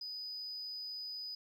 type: tone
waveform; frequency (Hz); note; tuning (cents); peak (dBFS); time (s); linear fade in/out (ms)
sine; 4978; D#8; 0; -39; 0.01-1.35; 5
effects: tanh soft clip ceiling -38 dBFS + 13-bit